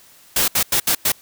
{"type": "noise bursts at uneven times", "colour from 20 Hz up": "white", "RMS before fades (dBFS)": -17, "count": 5, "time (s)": [[0.36, 0.48], [0.55, 0.63], [0.72, 0.8], [0.87, 0.95], [1.05, 1.12]], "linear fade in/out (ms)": 5, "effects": ["white hiss -49 dBFS RMS until 1.21 s"]}